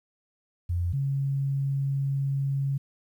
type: tone pair in turn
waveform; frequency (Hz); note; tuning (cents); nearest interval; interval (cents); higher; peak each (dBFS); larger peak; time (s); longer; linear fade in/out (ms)
sine; 87.31 / 137.84; F2 / C#3; 0 / -9; minor sixth; 791; second; -24; neither; 0.69-0.93 / 0.93-2.78; second; 10
effects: 10-bit